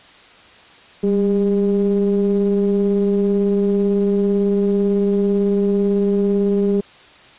triangle ring-modulated tone, 103 Hz, G#2, 14 cents flat, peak -9 dBFS, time 1.03-6.81 s, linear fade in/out 10 ms, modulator 300 Hz, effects white hiss -45 dBFS RMS until 7.38 s + resampled to 8000 Hz

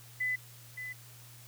sine tone with echo, 2005 Hz, B6, 26 cents sharp, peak -29 dBFS, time 0.2-0.36 s, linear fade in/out 10 ms, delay 570 ms, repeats 1, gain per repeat -9 dB, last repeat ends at 0.93 s, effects added 119 Hz sine -53 dBFS peak until 1.47 s + white hiss -55 dBFS RMS until 1.47 s

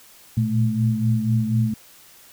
sine tone cluster, 115 / 119.1 / 217.3 Hz, A#2 / A#2 / A3, -23 / +38 / -21 cents, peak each -22 dBFS, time 0.37-1.74 s, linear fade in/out 5 ms, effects white hiss -49 dBFS RMS until 2.32 s

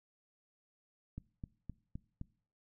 click train, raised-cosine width 5 ms, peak -30 dBFS, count 5, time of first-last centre 1.18-2.214 s, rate 3.87 Hz, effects noise-tail reverb RT60 0.5 s tail -22 dB re dry

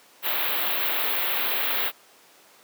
white band-stop noise, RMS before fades -25 dBFS, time 0.22-1.92 s, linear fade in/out 50 ms, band 3900 to 13000 Hz, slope 48 dB/octave, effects pink hiss -53 dBFS RMS until 2.63 s + high-pass 400 Hz 12 dB/octave

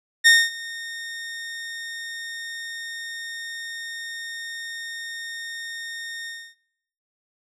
sawtooth tone with ADSR envelope, 1839 Hz, A#6, 24 cents flat, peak -6 dBFS, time 0.24-6.55 s, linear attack 27 ms, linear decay 230 ms, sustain -22 dB, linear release 280 ms, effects noise-tail reverb RT60 0.8 s tail -23 dB re dry + low-pass 9000 Hz 12 dB/octave

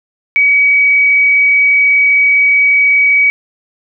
sine tone with frequency modulation, 2268 Hz, C#7, 39 cents sharp, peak -6 dBFS, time 0.36-3.3 s, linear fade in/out 0 ms, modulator 41 Hz, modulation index 0.35, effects none

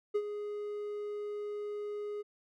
triangle tone with ADSR envelope, 415.3 Hz, G#4, in tune, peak -24 dBFS, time 0.14-2.23 s, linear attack 16 ms, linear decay 59 ms, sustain -10 dB, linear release 24 ms, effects none

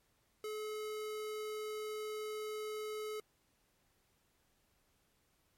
square tone, 428.3 Hz, A4, 47 cents flat, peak -40 dBFS, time 0.44-3.2 s, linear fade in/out 2 ms, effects pink hiss -75 dBFS RMS until 5.57 s + MP3 64 kbps

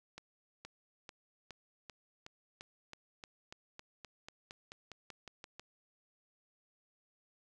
accelerating click train, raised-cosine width 0.2 ms, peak -30 dBFS, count 20, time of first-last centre 0.18-5.596 s, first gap 470 ms, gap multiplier 0.94, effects none

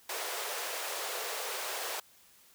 pink high-pass noise, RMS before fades -37 dBFS, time 0.09-2 s, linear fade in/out 5 ms, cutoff 410 Hz, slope 48 dB/octave, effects white hiss -61 dBFS RMS until 2.54 s

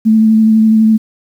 sine tone with vibrato, 219.7 Hz, A3, 2 cents flat, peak -5 dBFS, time 0.05-0.98 s, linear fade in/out 20 ms, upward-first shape sine, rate 12 Hz, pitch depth 17 cents each way, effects 7-bit

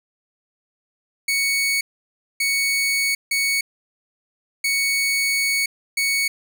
sawtooth tone bursts at uneven times, 2225 Hz, C#7, 6 cents sharp, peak -15 dBFS, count 5, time 1.28-1.81 / 2.4-3.15 / 3.31-3.61 / 4.64-5.66 / 5.97-6.28 s, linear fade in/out 5 ms, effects none

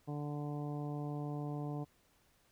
harmonic tone, 146.83 Hz, D3, in tune, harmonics 1 / 2 / 3 / 4 / 5 / 6 / 7, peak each -39 / -43 / -48 / -52 / -49 / -56 / -56 dBFS, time 0.07-1.85 s, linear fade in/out 20 ms, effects pink hiss -71 dBFS RMS until 2.51 s

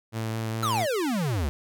sawtooth tone with vibrato, 111.8 Hz, A2, 28 cents sharp, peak -24 dBFS, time 0.12-0.87 s, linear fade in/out 50 ms, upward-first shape triangle, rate 4.8 Hz, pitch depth 16 cents each way
square exponential sweep, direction down, 1362 to 65.41 Hz, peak -25 dBFS, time 0.63-1.49 s, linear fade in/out 0 ms
effects none

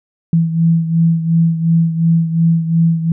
sine beating tone pair, 164.81 / 167.61 Hz, E3 / E3, 0 / +29 cents, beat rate 2.8 Hz, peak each -11 / -17 dBFS, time 0.33-3.12 s, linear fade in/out 2 ms, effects none

